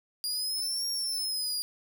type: exponential two-way sweep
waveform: sawtooth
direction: up then down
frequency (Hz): 4812 to 5588 to 4812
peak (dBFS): -27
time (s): 0.24-1.62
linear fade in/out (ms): 0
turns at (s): 0.88
effects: none